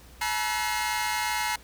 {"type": "tone cluster", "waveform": "sawtooth", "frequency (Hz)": [856, 959, 1333, 1500, 2129], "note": ["A5", "A#5", "E6", "F#6", "C7"], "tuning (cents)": [-48, 49, 19, 23, 30], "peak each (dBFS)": [-27, -27, -35, -33, -29], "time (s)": [0.21, 1.56], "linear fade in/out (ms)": 5, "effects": ["added 60 Hz sine -50 dBFS peak until 1.63 s", "pink hiss -53 dBFS RMS until 1.63 s"]}